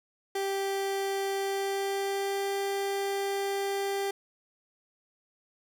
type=tone with pitch glide; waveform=30% pulse; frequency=392 to 395.9 Hz; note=G4 to G4; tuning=0 to +17 cents; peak=-26 dBFS; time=0.35-4.11 s; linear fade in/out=5 ms; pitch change=+17 cents; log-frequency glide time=1.36-2.52 s; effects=none